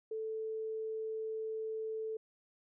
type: tone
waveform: sine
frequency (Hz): 440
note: A4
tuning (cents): 0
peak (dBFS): -36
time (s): 0.11-2.17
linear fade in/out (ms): 5
effects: none